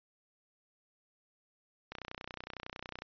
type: click train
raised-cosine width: 0.3 ms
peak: -25 dBFS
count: 35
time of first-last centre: 1.92-3.02 s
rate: 30.9 Hz
effects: resampled to 11025 Hz